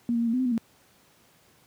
sine tone with pitch steps, 237 / 232.5 / 233.9 / 227.7 / 253.1 / 258.9 / 245.2 / 227.3 Hz, A#3 / A#3 / A#3 / A#3 / B3 / C4 / B3 / A#3, +29 / -4 / +6 / -40 / +43 / -18 / -12 / -43 cents, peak -22 dBFS, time 0.09-0.578 s, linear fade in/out 0 ms, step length 61 ms, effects pink hiss -60 dBFS RMS until 1.66 s + high-pass 100 Hz 12 dB/octave

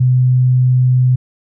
sine tone, 126.9 Hz, B2, 47 cents sharp, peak -8 dBFS, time 0-1.16 s, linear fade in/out 10 ms, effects none

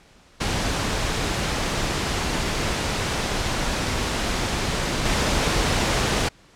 pink noise with level steps, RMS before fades -24 / -21 dBFS, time 0.4-6.29 s, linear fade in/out 10 ms, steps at 5.05 s, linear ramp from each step 5 ms, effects pink hiss -53 dBFS RMS until 6.55 s + low-pass 7000 Hz 12 dB/octave

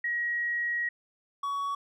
sine / triangle tone pair in turn, 1900 / 1124.5 Hz, A#6 / C#6, +33 / +24 cents, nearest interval major sixth, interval 909 cents, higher first, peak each -27 dBFS, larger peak neither, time 0.04-0.89 / 1.43-1.75 s, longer first, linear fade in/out 5 ms, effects none

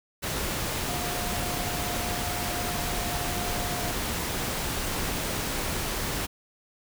sine tone in noise, 710 Hz, F5, 28 cents sharp, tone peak -36 dBFS, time 0.88-3.93 s, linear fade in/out 20 ms, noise pink, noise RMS -30 dBFS, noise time 0.22-6.27 s, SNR -9 dB, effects none

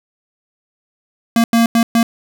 square tone bursts at uneven times, 230.9 Hz, A#3, 16 cents flat, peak -10 dBFS, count 4, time 1.36-1.44 / 1.53-1.66 / 1.75-1.83 / 1.95-2.03 s, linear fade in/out 2 ms, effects none

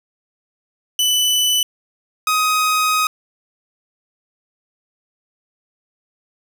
sawtooth tone pair in turn, 2988 / 1256.3 Hz, F#7 / D#6, +16 / +16 cents, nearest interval octave + minor third, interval 1500 cents, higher first, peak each -11 dBFS, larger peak neither, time 0.99-1.63 / 2.27-3.07 s, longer second, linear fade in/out 2 ms, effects none

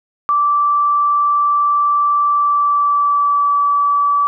sine tone with pitch glide, 1166 to 1151.3 Hz, D6 to D6, -13 to -35 cents, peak -11 dBFS, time 0.29-4.27 s, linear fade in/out 0 ms, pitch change -22 cents, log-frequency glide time 2.27-3.55 s, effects none

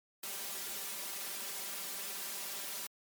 white noise with comb filter, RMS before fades -41 dBFS, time 0.23-2.87 s, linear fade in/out 5 ms, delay 5.1 ms, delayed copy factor +1, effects high-pass 200 Hz 12 dB/octave + MP3 96 kbps

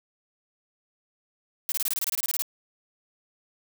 blue noise bursts, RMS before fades -27 dBFS, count 14, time 1.69-2.421 s, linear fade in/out 0 ms, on 29 ms, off 25 ms, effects none

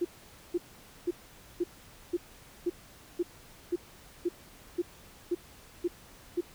sine tone bursts, 349.2 Hz, F4, in tune, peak -25 dBFS, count 13, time 0.01-6.41 s, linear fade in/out 10 ms, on 40 ms, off 490 ms, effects pink hiss -54 dBFS RMS until 6.54 s

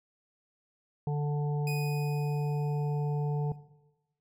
harmonic tone, 146.83 Hz, D3, in tune, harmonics 1 / 3 / 5 / 6, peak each -28 / -38 / -42 / -44 dBFS, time 1.07-3.52 s, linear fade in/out 2 ms
sawtooth tone with exponential decay, 2489 Hz, D#7, in tune, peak -33 dBFS, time 1.67-3.56 s, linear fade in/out 2 ms, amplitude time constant 410 ms
effects noise-tail reverb RT60 1.0 s tail -17 dB re dry

